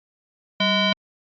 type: tone with frequency modulation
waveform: sine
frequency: 1464 Hz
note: F#6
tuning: 19 cents flat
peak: -17 dBFS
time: 0.6-0.93 s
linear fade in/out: 5 ms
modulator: 829 Hz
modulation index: 2.9
effects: Opus 48 kbps

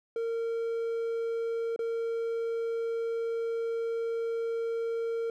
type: tone with dropouts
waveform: triangle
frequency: 459.4 Hz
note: A#4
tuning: 25 cents flat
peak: -27 dBFS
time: 0.16-5.3 s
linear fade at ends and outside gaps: 2 ms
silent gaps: 1.762-1.791 s
effects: none

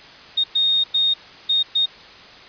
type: tone bursts at uneven times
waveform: sine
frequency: 3700 Hz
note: A#7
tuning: 14 cents flat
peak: -15 dBFS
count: 5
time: 0.37-0.44 / 0.55-0.84 / 0.94-1.14 / 1.49-1.63 / 1.75-1.86 s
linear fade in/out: 10 ms
effects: white hiss -42 dBFS RMS until 2.48 s + resampled to 11025 Hz

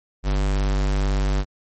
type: tone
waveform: square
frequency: 49 Hz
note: G1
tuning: in tune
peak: -19 dBFS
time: 0.23-1.45 s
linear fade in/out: 50 ms
effects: MP3 32 kbps

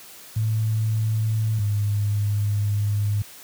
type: tone pair in turn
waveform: sine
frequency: 109.7 / 103.21 Hz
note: A2 / G#2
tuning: -5 / -10 cents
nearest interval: minor second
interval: 105 cents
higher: first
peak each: -19 dBFS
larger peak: neither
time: 0.36-1.59 / 1.59-3.22 s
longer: second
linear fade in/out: 5 ms
effects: white hiss -44 dBFS RMS until 3.43 s + high-pass 60 Hz 12 dB/octave

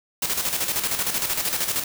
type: noise with tremolo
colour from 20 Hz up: white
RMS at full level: -23 dBFS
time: 0.22-1.84 s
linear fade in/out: 5 ms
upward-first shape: square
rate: 13 Hz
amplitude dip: 55%
effects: none

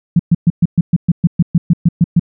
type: tone bursts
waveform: sine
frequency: 170 Hz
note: F3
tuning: 46 cents flat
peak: -5 dBFS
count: 14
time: 0.16-2.196 s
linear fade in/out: 5 ms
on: 34 ms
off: 120 ms
effects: none

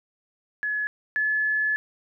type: tone pair in turn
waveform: sine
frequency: 1700 / 1718.8 Hz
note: G#6 / A6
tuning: +40 / -41 cents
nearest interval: unison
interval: 19 cents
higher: second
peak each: -24 / -21 dBFS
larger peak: second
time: 0.63-0.87 / 1.16-1.76 s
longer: second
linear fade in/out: 0 ms
effects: none

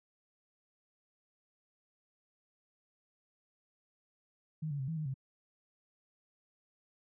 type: tone with pitch steps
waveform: sine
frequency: 156.2 / 142.9 / 132.5 / 162.2 / 154.4 / 133.6 Hz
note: D#3 / D3 / C3 / E3 / D#3 / C3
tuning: +7 / -47 / +22 / -28 / -13 / +36 cents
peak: -34 dBFS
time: 4.62-5.142 s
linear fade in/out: 10 ms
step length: 87 ms
effects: none

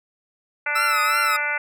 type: harmonic tone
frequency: 293.7 Hz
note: D4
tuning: in tune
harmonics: 2 / 3 / 4 / 5 / 6 / 7 / 8 / 9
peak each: -35 / -32 / -36 / -25 / -34 / -26 / -30 / -36 dBFS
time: 0.66-1.58 s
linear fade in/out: 5 ms
type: tone with vibrato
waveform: 40% pulse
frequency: 1311 Hz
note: E6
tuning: 10 cents flat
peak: -19 dBFS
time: 0.75-1.37 s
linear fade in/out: 10 ms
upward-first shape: triangle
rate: 2.8 Hz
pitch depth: 99 cents each way
effects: none

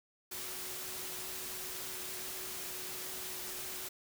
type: tone in noise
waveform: sine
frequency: 370 Hz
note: F#4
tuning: in tune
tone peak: -53 dBFS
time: 0.31-3.89 s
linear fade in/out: 10 ms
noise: white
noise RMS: -42 dBFS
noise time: 0.31-3.89 s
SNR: -14 dB
effects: none

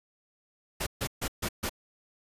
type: noise bursts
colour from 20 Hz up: pink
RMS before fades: -31 dBFS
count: 5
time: 0.8-1.695 s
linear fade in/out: 10 ms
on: 67 ms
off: 140 ms
effects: resampled to 32000 Hz

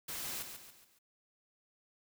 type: noise with echo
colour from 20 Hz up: white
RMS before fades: -41 dBFS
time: 0.08-0.43 s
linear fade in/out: 10 ms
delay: 140 ms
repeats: 4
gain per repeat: -7 dB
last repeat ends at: 0.99 s
effects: none

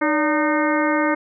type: harmonic tone with a mistuned harmonic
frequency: 306 Hz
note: D#4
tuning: 29 cents flat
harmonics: 1 / 2 / 3 / 4 / 5 / 6 / 7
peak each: -20 / -23 / -25 / -26 / -27 / -28 / -28 dBFS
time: 0.01-1.15 s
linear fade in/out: 10 ms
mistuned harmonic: 2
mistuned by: -89 cents
effects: none

